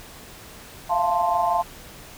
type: chord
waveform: sine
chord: F major seventh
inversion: third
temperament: equal with one note detuned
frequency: 673.1 / 698.5 / 880 / 1046.5 Hz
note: E5 / F5 / A5 / C6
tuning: +36 / 0 / 0 / 0 cents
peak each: -28 / -23 / -23 / -25 dBFS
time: 0.89-1.63 s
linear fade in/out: 20 ms
effects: pink hiss -43 dBFS RMS until 2.17 s